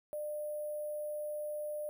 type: tone with sample-and-hold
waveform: sine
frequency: 600 Hz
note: D5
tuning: 37 cents sharp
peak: -36 dBFS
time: 0.13-1.89 s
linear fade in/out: 0 ms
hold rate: 11025 Hz
effects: none